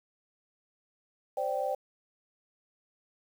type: chord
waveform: sine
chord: C suspended second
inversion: none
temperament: equal with one note detuned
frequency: 523.3 / 587.3 / 780.8 Hz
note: C5 / D5 / G5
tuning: 0 / 0 / -7 cents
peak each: -33 dBFS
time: 1.37-1.75 s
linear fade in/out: 5 ms
effects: 9-bit